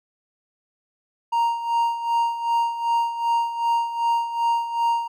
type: tone with tremolo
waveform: triangle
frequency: 932.3 Hz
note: A#5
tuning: in tune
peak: -15 dBFS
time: 1.32-5.08 s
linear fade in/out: 10 ms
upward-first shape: sine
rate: 2.6 Hz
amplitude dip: 70%
effects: none